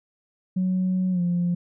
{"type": "tone with pitch glide", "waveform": "sine", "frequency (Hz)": [185, 175.02], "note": ["F#3", "F3"], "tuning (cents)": [0, 4], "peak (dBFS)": -19, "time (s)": [0.56, 1.55], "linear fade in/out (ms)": 10, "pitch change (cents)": -96, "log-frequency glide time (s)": [1.11, 1.21], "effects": ["tanh soft clip ceiling -17 dBFS"]}